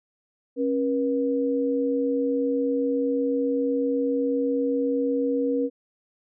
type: tone pair together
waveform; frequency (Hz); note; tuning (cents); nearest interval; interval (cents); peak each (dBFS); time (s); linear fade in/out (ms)
sine; 272.9 / 480.8; C#4 / B4; -27 / -46; minor seventh; 981; -24; 0.56-5.7; 50
effects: none